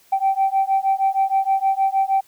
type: beating tone pair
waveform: sine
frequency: 773 / 779.4 Hz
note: G5 / G5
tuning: -24 / -10 cents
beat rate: 6.4 Hz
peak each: -18 dBFS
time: 0.12-2.21 s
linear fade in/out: 10 ms
effects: tanh soft clip ceiling -11 dBFS + white hiss -55 dBFS RMS until 2.27 s